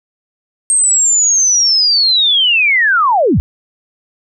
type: linear sweep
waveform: sine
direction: down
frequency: 8500 to 45 Hz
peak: -8 dBFS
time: 0.7-3.4 s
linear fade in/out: 0 ms
effects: none